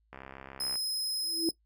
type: click train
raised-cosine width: 0.5 ms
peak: -29 dBFS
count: 43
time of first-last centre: 0.13-0.756 s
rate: 67.1 Hz
type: tone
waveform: sawtooth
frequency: 5110 Hz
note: D#8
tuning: 45 cents sharp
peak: -28 dBFS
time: 0.6-1.51 s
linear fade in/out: 5 ms
type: tone with exponential growth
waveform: sine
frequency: 329.6 Hz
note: E4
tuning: in tune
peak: -23 dBFS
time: 1.22-1.49 s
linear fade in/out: 1 ms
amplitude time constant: 57 ms
effects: noise-tail reverb RT60 0.1 s tail -19 dB re dry + added 54 Hz sine -68 dBFS peak until 1.65 s